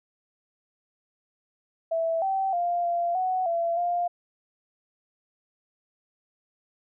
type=tone with pitch steps; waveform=sine; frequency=658 / 772 / 698 / 690 / 743 / 677 / 701 Hz; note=E5 / G5 / F5 / F5 / F#5 / E5 / F5; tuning=-3 / -27 / -1 / -21 / +7 / +46 / +6 cents; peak=-23 dBFS; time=1.91-4.08 s; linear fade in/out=10 ms; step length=310 ms; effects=none

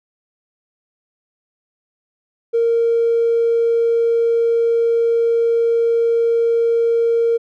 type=tone with tanh clipping; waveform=triangle; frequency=463.4 Hz; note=A#4; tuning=10 cents flat; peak=-12 dBFS; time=2.53-7.38 s; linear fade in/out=20 ms; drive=1 dB; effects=none

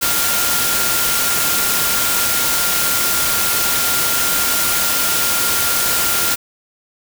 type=tone in noise; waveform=sine; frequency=1396.9 Hz; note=F6; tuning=in tune; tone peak=-24 dBFS; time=0.01-6.36 s; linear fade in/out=20 ms; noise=white; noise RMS=-17 dBFS; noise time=0.01-6.36 s; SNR=-10 dB; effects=none

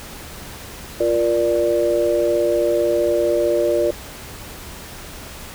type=chord; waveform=sine; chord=Bb major; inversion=second; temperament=equal with one note detuned; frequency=349.2 / 471.9 / 587.3 Hz; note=F4 / Bb4 / D5; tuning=0 / +21 / 0 cents; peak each=-20 / -21 / -18 dBFS; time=1-3.91 s; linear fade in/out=5 ms; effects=added 72 Hz sine -45 dBFS peak until 5.54 s + pink hiss -36 dBFS RMS until 5.54 s

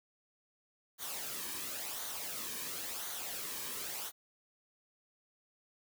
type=noise with flanger; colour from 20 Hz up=white; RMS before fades=-41 dBFS; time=0.98-4.12 s; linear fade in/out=50 ms; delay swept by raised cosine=0.38 to 1.48 ms; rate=0.95 Hz; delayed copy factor=-0.55; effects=none

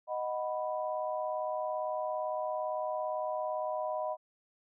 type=chord; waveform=sine; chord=B major; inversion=first; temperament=equal; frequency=622.3 / 740 / 987.8 Hz; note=D#5 / F#5 / B5; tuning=0 / 0 / 0 cents; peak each=-34 / -38 / -38 dBFS; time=0.07-4.17 s; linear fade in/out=50 ms; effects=none

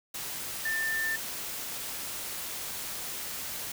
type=tone in noise; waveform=sine; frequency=1786 Hz; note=A6; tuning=25 cents sharp; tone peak=-28 dBFS; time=0.65-1.16 s; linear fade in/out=5 ms; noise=white; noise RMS=-37 dBFS; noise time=0.14-3.72 s; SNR=+6 dB; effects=none

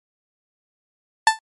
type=tone with exponential decay; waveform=30% pulse; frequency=883 Hz; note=A5; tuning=6 cents sharp; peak=-4 dBFS; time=1.27-1.39 s; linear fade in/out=2 ms; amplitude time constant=26 ms; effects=MP3 48 kbps

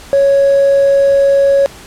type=tone with hard clipping; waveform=triangle; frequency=554.4 Hz; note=C#5; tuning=in tune; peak=-6 dBFS; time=0.13-1.66 s; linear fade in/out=0 ms; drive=2 dB; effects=pink hiss -35 dBFS RMS until 1.86 s + low-pass 11000 Hz 12 dB/octave

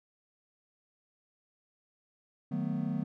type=chord; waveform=triangle; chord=B dominant seventh; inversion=first; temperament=just; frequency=154.34 / 185.21 / 222.2 / 246.9 Hz; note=D#3 / F#3 / A3 / B3; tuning=-14 / +2 / +17 / 0 cents; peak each=-34 dBFS; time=2.51-3.04 s; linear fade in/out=10 ms; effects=none

